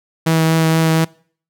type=tone with vibrato; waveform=sawtooth; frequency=161.5 Hz; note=E3; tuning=35 cents flat; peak=-8 dBFS; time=0.26-1.05 s; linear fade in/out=10 ms; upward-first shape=triangle; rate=4.2 Hz; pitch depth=12 cents each way; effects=noise-tail reverb RT60 0.5 s tail -24 dB re dry